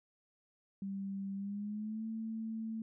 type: tone with pitch glide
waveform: sine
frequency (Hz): 196 to 222.6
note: G3 to A3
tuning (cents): 0 to +20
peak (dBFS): -37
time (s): 0.82-2.82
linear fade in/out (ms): 2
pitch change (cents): +220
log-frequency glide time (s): 1.35-2.06
effects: none